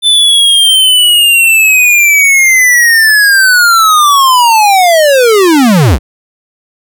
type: linear sweep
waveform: square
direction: down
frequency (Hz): 3542 to 47.09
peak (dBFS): -4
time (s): 0.02-5.99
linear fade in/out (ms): 50
effects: none